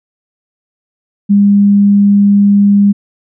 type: tone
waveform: sine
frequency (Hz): 202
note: G#3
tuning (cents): -48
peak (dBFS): -4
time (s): 1.29-2.93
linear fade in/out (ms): 20
effects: none